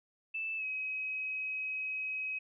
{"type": "tone with pitch glide", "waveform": "sine", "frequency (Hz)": [2637, 2541], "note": ["E7", "D#7"], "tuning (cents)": [0, 36], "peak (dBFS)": -34, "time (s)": [0.34, 2.39], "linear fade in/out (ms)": 10, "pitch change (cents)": -64, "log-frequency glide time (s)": [0.57, 0.64], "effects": []}